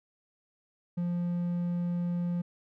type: tone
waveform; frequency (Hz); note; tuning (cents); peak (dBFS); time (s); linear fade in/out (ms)
triangle; 174.6; F3; 0; -26; 0.97-2.42; 10
effects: none